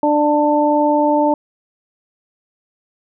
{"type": "harmonic tone", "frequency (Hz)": 296.4, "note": "D4", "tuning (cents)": 16, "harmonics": [1, 2, 3], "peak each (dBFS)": [-16, -16, -16], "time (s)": [0.03, 1.34], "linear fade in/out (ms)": 2, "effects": []}